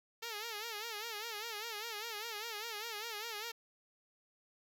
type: tone with vibrato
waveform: 5% pulse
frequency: 440 Hz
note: A4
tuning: in tune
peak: -29 dBFS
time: 0.22-3.52 s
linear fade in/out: 10 ms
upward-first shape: sine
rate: 5 Hz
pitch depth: 120 cents each way
effects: none